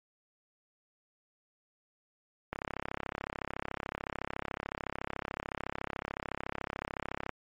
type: click train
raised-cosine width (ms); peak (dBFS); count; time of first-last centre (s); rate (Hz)
0.5; -19; 162; 2.53-7.293; 33.8
effects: MP3 64 kbps